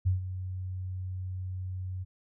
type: tone with ADSR envelope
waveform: sine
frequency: 92.6 Hz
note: F#2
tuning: 2 cents sharp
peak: -21 dBFS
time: 0.05-2.05 s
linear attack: 21 ms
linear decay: 130 ms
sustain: -12 dB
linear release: 26 ms
effects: none